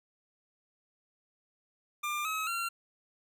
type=tone with pitch steps; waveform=25% pulse; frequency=1195 / 1280.8 / 1372.7 Hz; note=D6 / D#6 / F6; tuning=+30 / +50 / -30 cents; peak=-28 dBFS; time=2.03-2.69 s; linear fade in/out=10 ms; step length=220 ms; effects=none